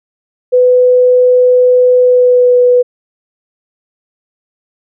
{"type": "tone with pitch glide", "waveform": "sine", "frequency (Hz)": [499.6, 493.6], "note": ["B4", "B4"], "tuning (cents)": [20, -1], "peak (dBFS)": -4, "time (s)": [0.52, 2.83], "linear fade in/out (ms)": 20, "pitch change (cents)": -21, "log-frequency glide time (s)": [1.98, 2.57], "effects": []}